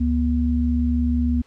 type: tone pair together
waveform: sine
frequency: 71.98 / 242.1 Hz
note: D2 / B3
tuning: -34 / -34 cents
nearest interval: octave + major sixth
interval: 2100 cents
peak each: -20 dBFS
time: 0-1.42 s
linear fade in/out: 10 ms
effects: pink hiss -57 dBFS RMS until 1.46 s + low-pass 6000 Hz 12 dB/octave